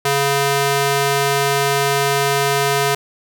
square tone with high-pass filter, 140 Hz, C#3, 18 cents sharp, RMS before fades -17 dBFS, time 0.05-2.95 s, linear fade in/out 5 ms, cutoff 390 Hz, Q 0.6, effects none

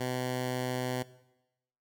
10% pulse tone, 126.5 Hz, B2, 42 cents sharp, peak -23 dBFS, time 0-1.03 s, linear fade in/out 10 ms, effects noise-tail reverb RT60 0.9 s tail -18 dB re dry

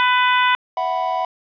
harmonic tone, 499 Hz, B4, 18 cents sharp, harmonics 2 / 3 / 4 / 5 / 6 / 7, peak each -16 / -20 / -22 / -24 / -26 / -27 dBFS, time 0-0.55 s, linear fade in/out 0 ms
triangle chord, E suspended second, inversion none, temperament just, 659.3 / 741.7 / 988.9 Hz, E5 / F#5 / B5, 0 / +4 / +2 cents, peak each -24 / -20 / -21 dBFS, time 0.77-1.25 s, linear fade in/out 2 ms
effects resampled to 11025 Hz + 8-bit

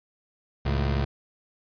25% pulse tone pair together, 69.52 / 110 Hz, C#2 / A2, +6 / 0 cents, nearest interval minor sixth, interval 794 cents, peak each -20 / -27 dBFS, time 0.65-1.05 s, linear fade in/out 10 ms, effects resampled to 11025 Hz

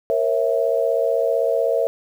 sine chord, A# diminished, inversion none, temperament equal with one note detuned, 466.2 / 542 / 659.3 Hz, A#4 / C#5 / E5, 0 / -39 / 0 cents, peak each -21 dBFS, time 0.1-1.87 s, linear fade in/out 0 ms, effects 8-bit

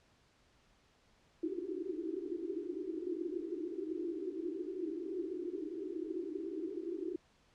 pink band-pass noise, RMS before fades -40 dBFS, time 1.43-7.16 s, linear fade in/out 2 ms, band 310 to 390 Hz, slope 96 dB/octave, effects pink hiss -69 dBFS RMS until 7.54 s + low-pass 6000 Hz 12 dB/octave

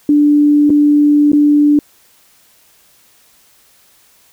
sine tone with dropouts, 293.7 Hz, D4, in tune, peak -6 dBFS, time 0.09-1.79 s, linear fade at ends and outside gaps 2 ms, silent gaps 0.696-0.702 / 1.319-1.331 s, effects white hiss -50 dBFS RMS until 4.32 s

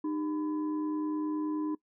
sine tone with frequency modulation, 305.2 Hz, D#4, 33 cents flat, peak -29 dBFS, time 0.04-1.75 s, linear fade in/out 5 ms, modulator 700 Hz, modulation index 0.38, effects noise-tail reverb RT60 0.1 s tail -21 dB re dry

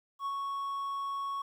triangle tone with ADSR envelope, 1108.7 Hz, C#6, in tune, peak -29 dBFS, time 0.19-1.42 s, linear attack 69 ms, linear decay 49 ms, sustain -2 dB, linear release 5 ms, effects 11-bit

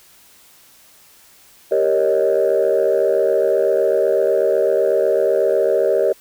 sine chord, Eb dominant seventh, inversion first, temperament equal, 392 / 466.2 / 554.4 / 622.3 Hz, G4 / Bb4 / Db5 / Eb5, 0 / 0 / 0 / 0 cents, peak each -18 dBFS, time 1.71-6.13 s, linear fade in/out 10 ms, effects tanh soft clip ceiling -7 dBFS + white hiss -49 dBFS RMS until 6.2 s

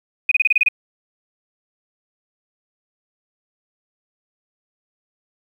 sine tone bursts, 2489 Hz, D#7, in tune, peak -11 dBFS, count 8, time 0.29-0.686 s, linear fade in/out 5 ms, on 25 ms, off 28 ms, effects 8-bit

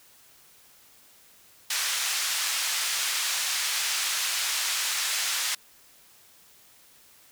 white band-pass noise, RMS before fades -28 dBFS, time 1.7-5.55 s, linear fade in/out 5 ms, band 1300 to 7400 Hz, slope 12 dB/octave, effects white hiss -56 dBFS RMS until 7.31 s

